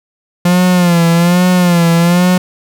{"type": "tone with vibrato", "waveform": "45% pulse", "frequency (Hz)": 174.61, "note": "F3", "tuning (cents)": 0, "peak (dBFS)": -7, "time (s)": [0.45, 2.38], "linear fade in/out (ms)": 5, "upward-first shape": "sine", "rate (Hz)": 1.2, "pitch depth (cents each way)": 71, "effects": []}